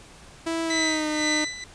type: tone with pitch glide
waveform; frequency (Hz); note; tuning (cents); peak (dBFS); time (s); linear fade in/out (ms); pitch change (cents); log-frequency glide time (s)
sawtooth; 329 to 305.2; E4 to D#4; -3 to -33; -21; 0.46-1.45; 10; -130; 0.64-1.08
type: tone with tremolo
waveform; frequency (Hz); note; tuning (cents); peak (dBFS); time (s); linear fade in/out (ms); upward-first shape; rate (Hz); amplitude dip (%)
20% pulse; 1995; B6; +17; -17; 0.7-1.64; 2; sine; 2; 80
effects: pink hiss -48 dBFS RMS until 1.74 s + resampled to 22050 Hz